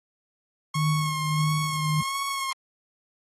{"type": "tone with vibrato", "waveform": "sawtooth", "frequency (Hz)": 1086, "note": "C#6", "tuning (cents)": -36, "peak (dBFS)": -24, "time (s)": [0.74, 2.53], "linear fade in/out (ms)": 5, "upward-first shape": "sine", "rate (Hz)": 1.5, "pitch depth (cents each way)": 35}
{"type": "tone with tremolo", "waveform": "sine", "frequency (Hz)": 153.4, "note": "D#3", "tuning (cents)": -24, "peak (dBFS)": -20, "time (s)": [0.75, 2.01], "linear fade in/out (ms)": 10, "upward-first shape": "triangle", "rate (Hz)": 1.8, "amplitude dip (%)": 75}
{"effects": ["AAC 32 kbps"]}